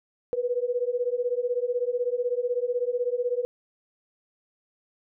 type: beating tone pair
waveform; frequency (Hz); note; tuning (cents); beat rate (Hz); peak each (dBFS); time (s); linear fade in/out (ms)
sine; 481.4 / 497.4; B4 / B4; -44 / +12; 16; -27; 0.33-3.45; 0
effects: none